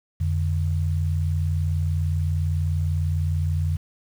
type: tone pair together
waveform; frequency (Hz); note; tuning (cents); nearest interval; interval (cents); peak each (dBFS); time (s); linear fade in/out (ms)
sine; 86.88 / 146.83; F2 / D3; -8 / 0; major sixth; 908; -21 / -27; 0.2-3.77; 10
effects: 8-bit